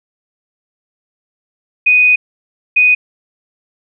sine tone bursts at uneven times, 2489 Hz, D#7, in tune, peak -6 dBFS, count 2, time 1.86-2.16 / 2.76-2.95 s, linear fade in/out 10 ms, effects none

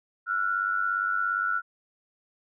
sine tone pair together, 1355.7 / 1453 Hz, E6 / F#6, +48 / -32 cents, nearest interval minor second, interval 120 cents, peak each -27 / -27 dBFS, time 0.26-1.62 s, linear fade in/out 50 ms, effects none

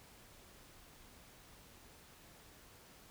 silence, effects pink hiss -60 dBFS RMS until 3.1 s

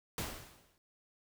pink noise with exponential decay, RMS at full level -36 dBFS, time 0.18-0.78 s, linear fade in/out 1 ms, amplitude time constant 130 ms, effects none

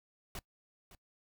pink noise with echo, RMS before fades -42 dBFS, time 0.35-0.39 s, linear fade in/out 2 ms, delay 560 ms, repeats 1, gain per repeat -14 dB, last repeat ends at 0.95 s, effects noise-tail reverb RT60 0.1 s tail -23 dB re dry

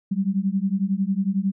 sine beating tone pair, 189.1 / 200.1 Hz, F#3 / G3, +38 / +36 cents, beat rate 11 Hz, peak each -23 / -23 dBFS, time 0.11-1.52 s, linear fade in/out 10 ms, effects none

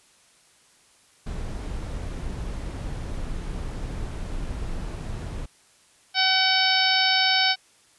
brown noise, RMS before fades -31 dBFS, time 1.26-5.46 s, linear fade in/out 10 ms
harmonic tone, 757 Hz, F#5, 39 cents sharp, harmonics 1 / 2 / 3 / 4 / 5 / 6 / 7, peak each -26 / -26 / -26 / -26 / -26 / -26 / -26 dBFS, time 6.14-7.56 s, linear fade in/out 50 ms
effects white hiss -58 dBFS RMS until 7.98 s + resampled to 24000 Hz

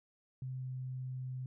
sine tone with pitch glide, 129.6 to 128.63 Hz, C3 to C3, -16 to -29 cents, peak -38 dBFS, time 0.42-1.46 s, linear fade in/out 2 ms, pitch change -13 cents, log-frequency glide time 0.54-0.73 s, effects none

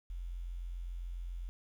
sine tone with quantisation, 43.65 Hz, F1, in tune, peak -38 dBFS, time 0.1-1.49 s, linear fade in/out 0 ms, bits 11, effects none

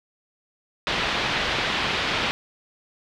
white low-pass noise, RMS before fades -25 dBFS, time 0.87-2.31 s, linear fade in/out 0 ms, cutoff 3700 Hz, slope 24 dB/octave, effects none

